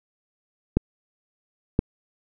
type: clicks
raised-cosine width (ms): 3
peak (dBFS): -5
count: 2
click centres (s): 0.77 / 1.791
effects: none